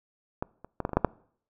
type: clicks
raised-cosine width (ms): 1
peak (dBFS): -15 / -28 / -16 / -13 / -25 / -17 / -6 / -6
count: 8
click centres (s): 0.425 / 0.646 / 0.803 / 0.851 / 0.893 / 0.933 / 0.97 / 1.047
effects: noise-tail reverb RT60 0.6 s tail -24 dB re dry